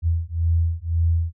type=beating tone pair; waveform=sine; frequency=82.41 / 84.31 Hz; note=E2 / E2; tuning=0 / +40 cents; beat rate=1.9 Hz; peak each=-21 dBFS; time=0.02-1.33 s; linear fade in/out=50 ms; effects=none